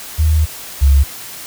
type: tone pair in turn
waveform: sine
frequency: 77.78 / 68.99 Hz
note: D#2 / C#2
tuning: 0 / -8 cents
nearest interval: major second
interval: 208 cents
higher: first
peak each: -9 / -6 dBFS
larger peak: second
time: 0.18-0.46 / 0.81-1.04 s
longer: first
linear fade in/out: 20 ms
effects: white hiss -31 dBFS RMS until 1.46 s